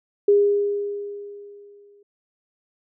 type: tone with exponential decay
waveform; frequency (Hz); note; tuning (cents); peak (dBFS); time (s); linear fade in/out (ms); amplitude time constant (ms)
sine; 407.1; G#4; -35; -11; 0.28-2.03; 5; 380
effects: none